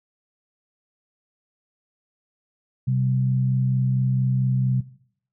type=tone pair together; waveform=sine; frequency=129.3 / 193.73 Hz; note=C3 / G3; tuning=-20 / -20 cents; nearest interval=perfect fifth; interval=700 cents; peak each=-19 / -29 dBFS; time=2.87-4.81 s; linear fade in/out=10 ms; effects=noise-tail reverb RT60 0.6 s tail -17 dB re dry